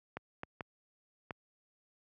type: clicks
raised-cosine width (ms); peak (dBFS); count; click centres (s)
0.5; -24; 4; 0.17 / 0.434 / 0.608 / 1.308
effects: high-pass 80 Hz 12 dB/octave